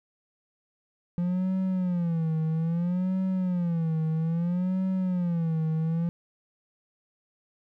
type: tone with vibrato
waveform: triangle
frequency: 173 Hz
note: F3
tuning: 16 cents flat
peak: -22 dBFS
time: 1.18-6.09 s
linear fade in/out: 0 ms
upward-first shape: sine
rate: 0.61 Hz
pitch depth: 150 cents each way
effects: none